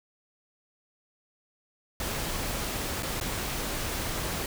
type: noise with dropouts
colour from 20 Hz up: pink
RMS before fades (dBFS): -32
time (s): 2-4.46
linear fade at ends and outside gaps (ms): 2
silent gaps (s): 3.025-3.03 / 3.201-3.211
effects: none